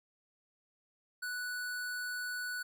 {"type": "tone", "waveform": "square", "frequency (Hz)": 1480, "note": "F#6", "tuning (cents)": 0, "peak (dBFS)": -37, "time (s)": [1.22, 2.63], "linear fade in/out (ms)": 10, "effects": []}